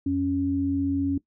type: tone pair together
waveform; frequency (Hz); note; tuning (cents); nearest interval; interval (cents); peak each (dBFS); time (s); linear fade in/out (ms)
sine; 87.31 / 277.2; F2 / C#4; 0 / 0; octave + minor sixth; 2000; -31 / -22; 0.06-1.18; 5
effects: noise-tail reverb RT60 0.1 s tail -18 dB re dry